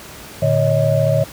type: tone cluster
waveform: sine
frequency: 114.8 / 148.7 / 556 / 633 Hz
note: A#2 / D3 / C#5 / D#5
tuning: -26 / +22 / +5 / +30 cents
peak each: -18 dBFS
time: 0.42-1.24 s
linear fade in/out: 5 ms
effects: pink hiss -36 dBFS RMS until 1.32 s + high-pass 60 Hz 12 dB/octave